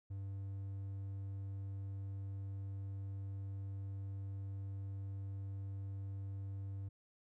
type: tone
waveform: triangle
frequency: 98 Hz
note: G2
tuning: in tune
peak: -39 dBFS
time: 0.1-6.89 s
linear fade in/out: 10 ms
effects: none